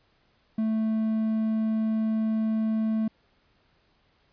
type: tone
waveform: triangle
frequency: 220 Hz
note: A3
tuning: in tune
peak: -21 dBFS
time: 0.58-3.08 s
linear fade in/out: 5 ms
effects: pink hiss -66 dBFS RMS until 4.32 s + resampled to 11025 Hz